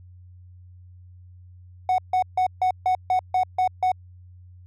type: tone bursts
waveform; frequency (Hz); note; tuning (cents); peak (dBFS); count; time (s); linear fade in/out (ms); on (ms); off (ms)
triangle; 740; F#5; 0; -15; 9; 1.89-3.918; 2; 92; 150
effects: tanh soft clip ceiling -11 dBFS + added 90 Hz sine -44 dBFS peak until 4.66 s